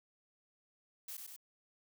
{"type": "noise with echo", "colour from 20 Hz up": "blue", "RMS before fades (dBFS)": -45, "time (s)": [1.08, 1.17], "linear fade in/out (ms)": 5, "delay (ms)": 97, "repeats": 2, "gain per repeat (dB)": -3, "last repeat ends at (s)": 1.364, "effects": []}